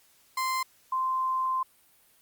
35% pulse / sine tone pair in turn, 1041 / 1041 Hz, C6 / C6, -9 / -9 cents, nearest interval unison, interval 0 cents, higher neither, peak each -25 dBFS, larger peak neither, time 0.37-0.63 / 0.92-1.63 s, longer second, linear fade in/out 5 ms, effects white hiss -62 dBFS RMS until 2.21 s + Opus 48 kbps

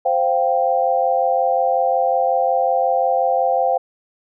sine chord, C suspended fourth, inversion none, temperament equal, 523.3 / 698.5 / 784 Hz, C5 / F5 / G5, 0 / 0 / 0 cents, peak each -19 / -19 / -19 dBFS, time 0.05-3.78 s, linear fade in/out 10 ms, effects none

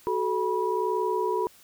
sine tone cluster, 373 / 434.3 / 972 Hz, F#4 / A4 / B5, +14 / -23 / -28 cents, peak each -28 dBFS, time 0.07-1.47 s, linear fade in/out 0 ms, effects white hiss -55 dBFS RMS until 1.63 s

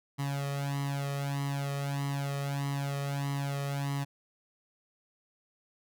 sawtooth tone with flanger, 140.4 Hz, C#3, 22 cents sharp, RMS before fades -33 dBFS, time 0.18-4.05 s, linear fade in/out 20 ms, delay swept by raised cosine 0.99 to 1.62 ms, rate 1.6 Hz, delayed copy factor +0.85, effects none

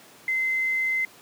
sine tone with quantisation, 2064 Hz, C7, 24 cents flat, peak -22 dBFS, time 0.28-1.05 s, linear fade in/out 2 ms, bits 8, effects pink hiss -50 dBFS RMS until 1.21 s + high-pass 200 Hz 12 dB/octave

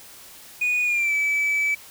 sine tone with pitch glide, 2466 to 2301 Hz, D#7 to D7, -16 to -36 cents, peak -17 dBFS, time 0.61-1.75 s, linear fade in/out 10 ms, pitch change -120 cents, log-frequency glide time 0.84-1.14 s, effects tanh soft clip ceiling -18 dBFS + white hiss -45 dBFS RMS until 1.9 s

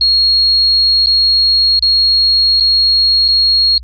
sine tone with dropouts, 4292 Hz, C8, 43 cents sharp, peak -7 dBFS, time 0.01-3.78 s, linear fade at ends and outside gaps 2 ms, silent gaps 1.061-1.069 / 1.793-1.824 / 2.6-2.606 / 3.281-3.285 s, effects added 60 Hz sine -28 dBFS peak until 3.83 s + MP3 32 kbps

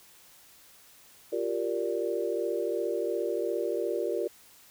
sine chord, G minor seventh, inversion third, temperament equal with one note detuned, 349.2 / 392 / 466.2 / 583.6 Hz, F4 / G4 / Bb4 / D5, 0 / 0 / 0 / -11 cents, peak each -33 / -33 / -32 / -34 dBFS, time 1.32-4.28 s, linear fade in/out 10 ms, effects white hiss -56 dBFS RMS until 4.7 s

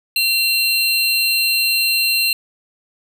square tone pair together, 2730 / 4144 Hz, F7 / C8, -40 / -17 cents, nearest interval perfect fifth, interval 723 cents, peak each -18 dBFS, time 0.16-2.33 s, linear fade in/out 2 ms, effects none

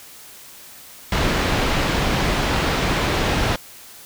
pink low-pass noise, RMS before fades -20 dBFS, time 1.12-3.56 s, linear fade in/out 2 ms, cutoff 4000 Hz, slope 12 dB/octave, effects white hiss -42 dBFS RMS until 4.05 s

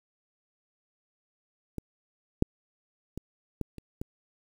clicks, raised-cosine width 3 ms, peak -21 / -8 / -23 / -18 / -29 / -21 dBFS, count 6, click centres 1.783 / 2.424 / 3.176 / 3.613 / 3.783 / 4.015 s, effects 8-bit

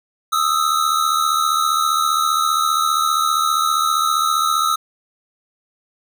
square tone pair together, 1244.5 / 1319.6 Hz, D#6 / E6, 0 / +1 cents, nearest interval minor second, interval 101 cents, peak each -19 dBFS, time 0.32-4.76 s, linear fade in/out 10 ms, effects none

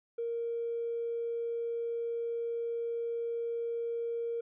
triangle tone, 466.2 Hz, A#4, in tune, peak -28 dBFS, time 0.18-4.41 s, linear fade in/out 10 ms, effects tanh soft clip ceiling -30 dBFS + resampled to 8000 Hz

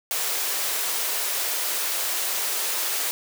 white high-pass noise, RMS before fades -26 dBFS, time 0.11-3.11 s, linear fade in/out 0 ms, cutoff 370 Hz, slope 24 dB/octave, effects none

